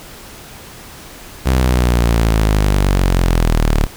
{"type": "linear sweep", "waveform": "sawtooth", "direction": "down", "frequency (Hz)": [65.5, 35.84], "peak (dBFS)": -7, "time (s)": [1.45, 3.87], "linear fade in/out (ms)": 20, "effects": ["pink hiss -36 dBFS RMS until 3.96 s"]}